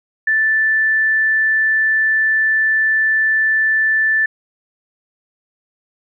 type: tone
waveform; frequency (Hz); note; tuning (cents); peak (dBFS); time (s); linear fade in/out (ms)
sine; 1760; A6; 0; -12; 0.27-4.26; 5
effects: none